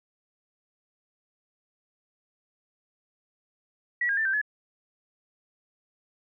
sine tone with pitch steps, 1933 / 1622 / 1776 / 1564 / 1706 Hz, B6 / G#6 / A6 / G6 / G#6, -38 / -41 / +16 / -4 / +46 cents, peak -23 dBFS, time 4.01-4.415 s, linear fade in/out 5 ms, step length 81 ms, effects none

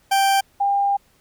40% pulse / sine tone pair in turn, 784 / 800.5 Hz, G5 / G5, 0 / +36 cents, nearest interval unison, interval 36 cents, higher second, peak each -14 / -16 dBFS, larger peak first, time 0.11-0.41 / 0.6-0.97 s, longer second, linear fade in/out 10 ms, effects pink hiss -59 dBFS RMS until 1.2 s

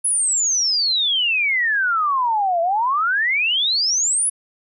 sine exponential two-way sweep, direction down then up, 10548 to 659.3 to 10548 Hz, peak -16 dBFS, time 0.04-4.3 s, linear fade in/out 10 ms, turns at 2.61 s, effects none

